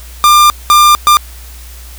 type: tone bursts at uneven times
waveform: 45% pulse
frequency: 1196 Hz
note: D6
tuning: 31 cents sharp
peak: -3 dBFS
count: 3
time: 0.24-0.5 / 0.7-0.95 / 1.07-1.17 s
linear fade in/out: 0 ms
effects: added 60 Hz sine -29 dBFS peak until 1.98 s + white hiss -36 dBFS RMS until 1.98 s